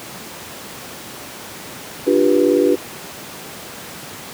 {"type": "chord", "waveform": "sine", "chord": "G dominant seventh", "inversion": "second", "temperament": "just", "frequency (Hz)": [294, 352.8, 392, 490], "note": ["D4", "F4", "G4", "B4"], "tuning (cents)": [2, 18, 0, -14], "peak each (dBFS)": -17, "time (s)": [2.06, 2.76], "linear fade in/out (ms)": 20, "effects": ["pink hiss -33 dBFS RMS until 4.33 s", "high-pass 150 Hz 12 dB/octave"]}